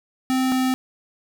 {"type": "tone pair in turn", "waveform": "square", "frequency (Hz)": [259.6, 258.5], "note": ["C4", "C4"], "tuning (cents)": [-13, -21], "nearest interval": "unison", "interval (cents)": 8, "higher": "first", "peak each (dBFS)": -19, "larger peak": "neither", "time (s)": [[0.3, 0.52], [0.52, 0.74]], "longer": "neither", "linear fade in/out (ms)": 0, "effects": []}